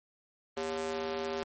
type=tone with high-pass filter; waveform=square; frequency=79.7 Hz; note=D#2; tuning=42 cents sharp; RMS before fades=-35 dBFS; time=0.57-1.43 s; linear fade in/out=0 ms; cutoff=410 Hz; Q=2; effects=MP3 32 kbps